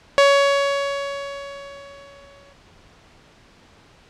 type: tone with exponential decay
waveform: sawtooth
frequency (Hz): 560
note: C#5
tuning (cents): +18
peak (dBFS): -6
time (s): 0.18-2.53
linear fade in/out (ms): 0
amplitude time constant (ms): 510
effects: pink hiss -51 dBFS RMS until 4.09 s + low-pass 5000 Hz 12 dB/octave